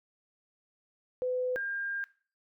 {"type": "tone pair in turn", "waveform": "sine", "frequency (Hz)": [504, 1604.7], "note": ["B4", "G6"], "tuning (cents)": [35, 40], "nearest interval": "octave + minor sixth", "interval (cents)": 2005, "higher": "second", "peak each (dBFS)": [-28, -32], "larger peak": "first", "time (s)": [[1.22, 1.56], [1.56, 2.04]], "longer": "second", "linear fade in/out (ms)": 0, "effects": ["noise-tail reverb RT60 0.4 s tail -18 dB re dry"]}